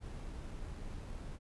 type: noise with sample-and-hold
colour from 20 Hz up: brown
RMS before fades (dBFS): -44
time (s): 0-1.39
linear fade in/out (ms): 50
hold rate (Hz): 8820
effects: resampled to 24000 Hz